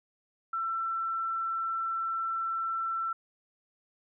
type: tone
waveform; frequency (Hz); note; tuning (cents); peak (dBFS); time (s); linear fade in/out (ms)
sine; 1341; E6; +29; -29; 0.53-3.13; 5
effects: none